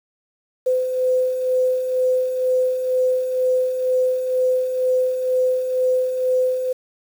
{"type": "beating tone pair", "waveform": "sine", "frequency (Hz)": [508, 510.1], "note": ["B4", "C5"], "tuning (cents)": [49, -44], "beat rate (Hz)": 2.1, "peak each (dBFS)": [-26, -17], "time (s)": [0.66, 6.73], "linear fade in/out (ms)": 10, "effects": ["7-bit"]}